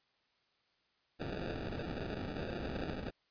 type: noise with sample-and-hold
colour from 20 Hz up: violet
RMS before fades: -40 dBFS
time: 1.19-3.11 s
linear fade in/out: 20 ms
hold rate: 1050 Hz
effects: white hiss -75 dBFS RMS until 3.3 s + resampled to 11025 Hz